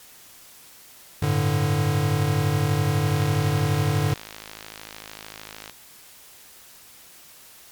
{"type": "chord", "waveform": "square", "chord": "G suspended second", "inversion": "none", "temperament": "equal", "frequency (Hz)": [98, 110, 146.83], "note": ["G2", "A2", "D3"], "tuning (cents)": [0, 0, 0], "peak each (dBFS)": [-26, -26, -23], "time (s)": [1.22, 4.14], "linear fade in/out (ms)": 5}
{"type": "click train", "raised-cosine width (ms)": 0.2, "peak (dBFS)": -19, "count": 141, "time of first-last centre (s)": [3.07, 5.697], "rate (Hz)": 53.3}
{"effects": ["white hiss -48 dBFS RMS until 7.71 s", "MP3 96 kbps"]}